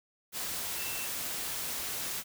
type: tone in noise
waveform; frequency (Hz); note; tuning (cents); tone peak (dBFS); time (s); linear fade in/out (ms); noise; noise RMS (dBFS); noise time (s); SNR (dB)
sine; 2680; E7; +28; -42; 0.75-1.09; 50; white; -36; 0.32-2.24; -9
effects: none